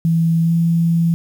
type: tone with pitch glide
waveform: sine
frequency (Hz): 165 to 167.4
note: E3 to E3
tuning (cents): +2 to +27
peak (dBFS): -12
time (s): 0.05-1.14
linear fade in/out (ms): 0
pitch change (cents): +25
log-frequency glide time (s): 0.43-0.52
effects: 7-bit